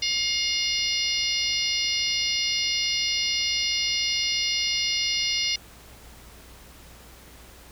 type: harmonic tone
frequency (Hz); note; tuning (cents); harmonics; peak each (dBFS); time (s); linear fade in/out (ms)
711; F5; +31; 3 / 4 / 5 / 6 / 7 / 8; -30 / -29 / -32 / -31 / -28 / -32; 0.02-5.56; 5
effects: added 60 Hz sine -50 dBFS peak until 7.71 s + pink hiss -49 dBFS RMS until 7.71 s